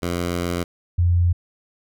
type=tone pair in turn; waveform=10% pulse / sine; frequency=87.31 / 87.31 Hz; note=F2 / F2; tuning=0 / 0 cents; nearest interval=unison; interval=0 cents; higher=neither; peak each=-14 dBFS; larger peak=neither; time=0.02-0.64 / 0.98-1.33 s; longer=first; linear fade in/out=10 ms; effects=none